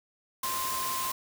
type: tone in noise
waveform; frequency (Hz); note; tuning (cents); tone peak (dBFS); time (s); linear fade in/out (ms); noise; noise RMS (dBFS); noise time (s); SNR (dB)
sine; 1046.5; C6; 0; -32; 0.43-1.12; 5; white; -34; 0.43-1.12; -1
effects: none